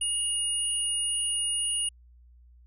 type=tone pair together; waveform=sine; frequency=2867 / 9618 Hz; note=F7 / D9; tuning=+45 / +40 cents; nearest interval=octave + major sixth; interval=2095 cents; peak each=-31 / -27 dBFS; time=0.01-1.89 s; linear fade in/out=5 ms; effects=added 60 Hz sine -52 dBFS peak until 2.66 s